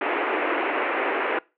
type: band-pass noise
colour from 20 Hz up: pink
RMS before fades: -25 dBFS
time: 0.01-1.39 s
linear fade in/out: 5 ms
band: 300 to 2600 Hz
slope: 48 dB/octave
effects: noise-tail reverb RT60 0.3 s tail -24 dB re dry